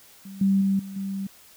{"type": "tone with level steps", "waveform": "sine", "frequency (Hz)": 195, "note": "G3", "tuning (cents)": -9, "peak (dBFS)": [-37, -17, -19, -34, -27], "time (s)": [0.25, 1.27], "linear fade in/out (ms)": 5, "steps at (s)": [0.41, 0.61, 0.79, 0.96], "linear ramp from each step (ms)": 5, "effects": ["white hiss -52 dBFS RMS until 1.56 s"]}